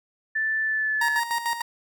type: tone with pitch glide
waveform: sine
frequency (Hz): 1760 to 1725.8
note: A6 to A6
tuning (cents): 0 to -34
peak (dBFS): -22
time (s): 0.35-1.2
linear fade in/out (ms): 10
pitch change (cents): -34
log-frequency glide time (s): 0.62-1.05
type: tone with tremolo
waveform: 30% pulse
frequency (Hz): 936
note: A#5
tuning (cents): +7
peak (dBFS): -20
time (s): 1.01-1.62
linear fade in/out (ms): 5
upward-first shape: square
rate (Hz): 6.7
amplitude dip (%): 65
effects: none